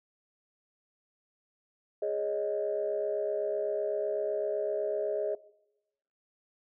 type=chord; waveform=sine; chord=Ab suspended fourth; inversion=none; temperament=equal; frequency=415.3 / 554.4 / 622.3 Hz; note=Ab4 / Db5 / Eb5; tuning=0 / 0 / 0 cents; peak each=-32 / -35 / -31 dBFS; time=2.02-5.35 s; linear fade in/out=5 ms; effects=noise-tail reverb RT60 0.9 s tail -20 dB re dry + tanh soft clip ceiling -20 dBFS